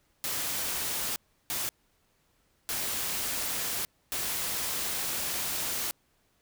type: noise bursts at uneven times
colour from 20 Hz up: white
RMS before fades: -32 dBFS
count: 4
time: 0.24-1.16 / 1.5-1.69 / 2.69-3.85 / 4.12-5.91 s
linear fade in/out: 0 ms
effects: pink hiss -70 dBFS RMS until 6.41 s